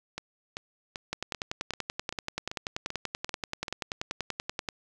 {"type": "two click trains", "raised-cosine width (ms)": 0.2, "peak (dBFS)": [-18, -14], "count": [10, 38], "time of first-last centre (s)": [[0.18, 3.682], [1.13, 4.688]], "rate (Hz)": [2.57, 10.4], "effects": []}